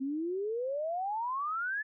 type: exponential sweep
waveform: sine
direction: up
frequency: 259.7 to 1760 Hz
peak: -31 dBFS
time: 0-1.83 s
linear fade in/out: 20 ms
effects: none